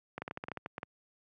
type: clicks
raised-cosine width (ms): 0.5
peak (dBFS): -23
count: 12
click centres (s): 0.18 / 0.22 / 0.279 / 0.311 / 0.374 / 0.439 / 0.484 / 0.517 / 0.573 / 0.661 / 0.781 / 0.831
effects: high-pass 100 Hz 12 dB/octave